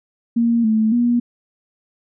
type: tone with pitch steps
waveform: sine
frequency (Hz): 233.3 / 218.9 / 239.8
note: A#3 / A3 / A#3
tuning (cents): +2 / -9 / +49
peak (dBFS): -13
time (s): 0.36-1.2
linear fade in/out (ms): 10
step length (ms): 280
effects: none